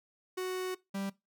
45% pulse tone pair in turn, 370 / 196.35 Hz, F#4 / G3, 0 / +3 cents, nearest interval major seventh, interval 1097 cents, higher first, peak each -33 / -34 dBFS, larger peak first, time 0.37-0.75 / 0.94-1.1 s, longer first, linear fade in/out 10 ms, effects noise-tail reverb RT60 0.2 s tail -20 dB re dry

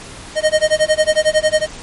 square tone with tremolo, 620 Hz, D#5, 6 cents flat, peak -9 dBFS, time 0.35-1.67 s, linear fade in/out 50 ms, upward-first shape sine, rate 11 Hz, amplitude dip 100%, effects pink hiss -34 dBFS RMS until 1.82 s + MP3 48 kbps

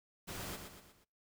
pink noise with echo, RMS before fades -44 dBFS, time 0.27-0.57 s, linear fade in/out 20 ms, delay 120 ms, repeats 4, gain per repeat -6 dB, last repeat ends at 1.05 s, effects noise-tail reverb RT60 0.4 s tail -26 dB re dry

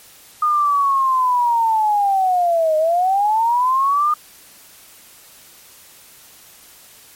sine linear two-way sweep, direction down then up, 1228 to 615 to 1228 Hz, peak -13 dBFS, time 0.42-4.14 s, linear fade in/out 5 ms, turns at 2.77 s, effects white hiss -45 dBFS RMS until 7.15 s + MP3 64 kbps

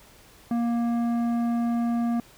triangle tone with tanh clipping, 235.2 Hz, A#3, 16 cents sharp, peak -24 dBFS, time 0.51-2.2 s, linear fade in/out 2 ms, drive 15 dB, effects pink hiss -53 dBFS RMS until 2.37 s

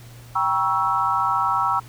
sine chord, G diminished seventh, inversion none, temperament equal with one note detuned, 784 / 954.7 / 1108.7 / 1318.5 Hz, G5 / Bb5 / Db6 / Fb6, 0 / +41 / 0 / 0 cents, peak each -26 / -23 / -25 / -22 dBFS, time 0.35-1.8 s, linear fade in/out 10 ms, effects added 119 Hz sine -41 dBFS peak until 1.88 s + pink hiss -48 dBFS RMS until 1.88 s

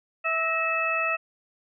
harmonic tone with a mistuned harmonic, 653 Hz, E5, 17 cents flat, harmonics 1 / 2 / 3 / 4, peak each -31 / -28 / -32 / -26 dBFS, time 0.24-1.17 s, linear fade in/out 20 ms, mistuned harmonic 3, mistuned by -67 cents, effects none

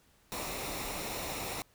pink noise with comb filter, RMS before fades -38 dBFS, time 0.32-1.62 s, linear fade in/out 0 ms, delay 0.63 ms, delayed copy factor -0.5, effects pink hiss -66 dBFS RMS until 1.74 s

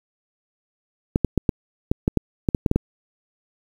clicks, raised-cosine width 3 ms, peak -4 dBFS, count 12, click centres 1.159 / 1.247 / 1.377 / 1.492 / 1.915 / 2.079 / 2.173 / 2.488 / 2.548 / 2.662 / 2.714 / 2.76 s, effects 7-bit

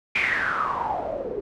white noise with low-pass filter sweep, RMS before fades -26 dBFS, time 0.15-1.41 s, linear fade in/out 10 ms, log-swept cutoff 2400 to 400 Hz, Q 8.7, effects none

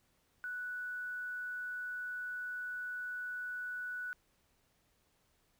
sine tone with quantisation, 1480 Hz, F#6, in tune, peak -38 dBFS, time 0.44-4.13 s, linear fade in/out 0 ms, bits 11, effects pink hiss -74 dBFS RMS until 5.59 s

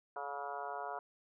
harmonic tone with a mistuned harmonic, 142.2 Hz, C#3, 45 cents sharp, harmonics 3 / 4 / 5 / 6 / 7 / 8 / 9 / 10, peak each -49 / -49 / -43 / -50 / -45 / -51 / -49 / -50 dBFS, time 0.16-0.99 s, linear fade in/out 2 ms, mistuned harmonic 7, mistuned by -33 cents, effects none

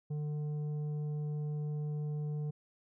sine tone with tanh clipping, 149.5 Hz, D3, 31 cents sharp, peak -35 dBFS, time 0.1-2.51 s, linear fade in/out 10 ms, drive 7 dB, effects none

